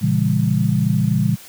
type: chord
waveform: sine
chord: A# diminished seventh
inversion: none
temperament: just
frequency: 116.54 / 139.85 / 167.82 / 201.4 Hz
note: A#2 / C#3 / E3 / G3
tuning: 0 / +16 / +31 / +47 cents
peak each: -20 dBFS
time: 0.01-1.36 s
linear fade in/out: 20 ms
effects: white hiss -41 dBFS RMS until 1.48 s